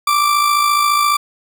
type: tone with amplitude modulation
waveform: 40% pulse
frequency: 1172 Hz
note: D6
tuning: 4 cents flat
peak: -9 dBFS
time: 0.07-1.17 s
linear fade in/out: 5 ms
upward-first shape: sine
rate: 54.5 Hz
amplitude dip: 45%
effects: none